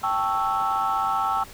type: chord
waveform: sine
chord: A dominant seventh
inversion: third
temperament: equal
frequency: 784 / 880 / 1108.7 / 1318.5 Hz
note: G5 / A5 / C#6 / E6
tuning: 0 / 0 / 0 / 0 cents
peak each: -25 / -27 / -28 / -24 dBFS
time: 0.03-1.44 s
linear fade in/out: 10 ms
effects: tanh soft clip ceiling -15 dBFS + pink hiss -44 dBFS RMS until 1.53 s